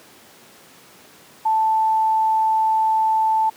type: tone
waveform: sine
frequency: 880 Hz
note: A5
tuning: in tune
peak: -15 dBFS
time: 1.45-3.5 s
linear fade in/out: 10 ms
effects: pink hiss -47 dBFS RMS until 3.56 s + high-pass 200 Hz 12 dB/octave